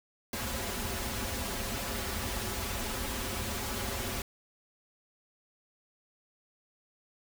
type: noise with comb filter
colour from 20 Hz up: pink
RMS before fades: -35 dBFS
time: 0.33-4.22 s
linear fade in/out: 2 ms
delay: 6.5 ms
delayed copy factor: -1
effects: none